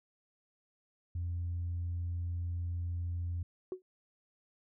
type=tone; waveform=sine; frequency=86.6 Hz; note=F2; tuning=14 cents flat; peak=-32 dBFS; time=1.15-3.43 s; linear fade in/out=5 ms
type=tone with exponential decay; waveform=sine; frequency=370.4 Hz; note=F#4; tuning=2 cents sharp; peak=-30 dBFS; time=3.72-3.82 s; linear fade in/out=1 ms; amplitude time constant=20 ms
effects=tanh soft clip ceiling -30 dBFS